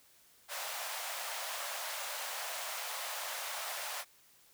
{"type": "high-pass noise", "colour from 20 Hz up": "pink", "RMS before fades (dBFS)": -40, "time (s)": [0.48, 4.05], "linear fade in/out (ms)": 50, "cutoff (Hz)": 580, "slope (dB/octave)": 48, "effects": ["white hiss -64 dBFS RMS until 4.53 s"]}